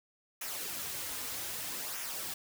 white noise with flanger, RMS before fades -39 dBFS, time 0.41-2.34 s, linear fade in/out 5 ms, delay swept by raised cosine 0.23 to 5.33 ms, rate 0.63 Hz, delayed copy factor -0.55, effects none

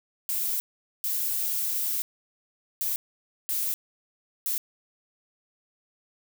violet noise bursts at uneven times, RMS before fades -28 dBFS, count 5, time 0.29-0.6 / 1.04-2.02 / 2.81-2.96 / 3.49-3.74 / 4.46-4.58 s, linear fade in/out 0 ms, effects none

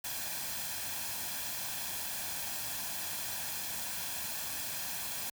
white noise with comb filter, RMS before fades -38 dBFS, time 0.04-5.3 s, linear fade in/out 5 ms, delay 1.2 ms, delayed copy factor +0.55, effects high-pass 60 Hz 12 dB/octave

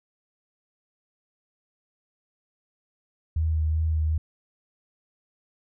sine tone with vibrato, 78.9 Hz, D#2, 25 cents sharp, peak -21 dBFS, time 3.36-4.18 s, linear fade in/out 5 ms, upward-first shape sine, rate 2.6 Hz, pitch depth 22 cents each way, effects none

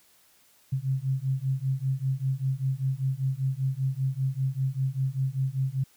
sine beating tone pair, 130.81 / 135.91 Hz, C3 / C#3, 0 / -34 cents, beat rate 5.1 Hz, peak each -28 dBFS, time 0.72-5.84 s, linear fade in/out 10 ms, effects white hiss -61 dBFS RMS until 5.96 s

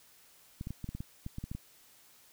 clicks, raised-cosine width 5 ms, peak -26 dBFS, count 12, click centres 0.611 / 0.671 / 0.706 / 0.843 / 0.89 / 0.95 / 1.005 / 1.264 / 1.384 / 1.44 / 1.515 / 1.55 s, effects white hiss -61 dBFS RMS until 2.32 s

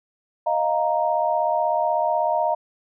sine chord, Eb suspended second, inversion none, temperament equal, 622.3 / 698.5 / 932.3 Hz, Eb5 / F5 / Bb5, 0 / 0 / 0 cents, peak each -23 dBFS, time 0.46-2.55 s, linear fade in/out 10 ms, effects none

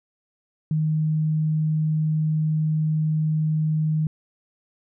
sine tone, 155.56 Hz, D#3, in tune, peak -19 dBFS, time 0.71-4.07 s, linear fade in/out 2 ms, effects none

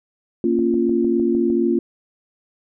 sine chord, Bb minor, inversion none, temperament equal with one note detuned, 233.1 / 277.2 / 347.2 Hz, Bb3 / Db4 / F4, 0 / 0 / -10 cents, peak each -20 / -22 / -18 dBFS, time 0.44-1.79 s, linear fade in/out 2 ms
click train, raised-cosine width 2 ms, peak -22 dBFS, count 7, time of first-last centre 0.59-1.502 s, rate 6.58 Hz
effects none

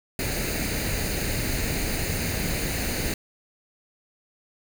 pink noise with comb filter, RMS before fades -27 dBFS, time 0.19-3.14 s, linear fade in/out 2 ms, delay 0.45 ms, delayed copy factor +0.65, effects none

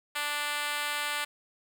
5% pulse tone with high-pass filter, 293.7 Hz, D4, in tune, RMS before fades -32 dBFS, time 0.15-1.25 s, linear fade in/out 10 ms, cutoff 940 Hz, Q 0.89, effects none

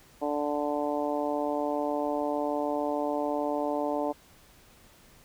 harmonic tone, 146.83 Hz, D3, in tune, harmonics 2 / 3 / 4 / 5 / 6 / 7, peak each -32 / -35 / -31 / -35 / -35 / -42 dBFS, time 0.21-4.13 s, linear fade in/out 20 ms, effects pink hiss -57 dBFS RMS until 5.24 s

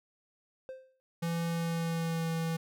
triangle tone with exponential decay, 522 Hz, C5, 4 cents flat, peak -35 dBFS, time 0.69-1 s, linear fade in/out 0 ms, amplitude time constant 67 ms
square tone with pitch glide, 167.9 to 164.07 Hz, E3 to E3, +32 to -8 cents, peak -31 dBFS, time 1.22-2.57 s, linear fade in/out 10 ms, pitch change -40 cents, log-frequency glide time 1.48-2.3 s
effects none

